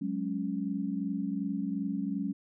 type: chord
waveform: sine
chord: F# suspended second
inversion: none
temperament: equal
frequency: 185 / 207.7 / 277.2 Hz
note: F#3 / G#3 / C#4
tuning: 0 / 0 / 0 cents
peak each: -35 / -34 / -34 dBFS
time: 0.01-2.33 s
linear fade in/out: 10 ms
effects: none